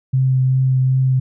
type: tone with vibrato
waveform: sine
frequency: 130.6 Hz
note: C3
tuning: 3 cents flat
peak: -12 dBFS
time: 0.13-1.2 s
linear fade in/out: 10 ms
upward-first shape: triangle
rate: 2.6 Hz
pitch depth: 14 cents each way
effects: none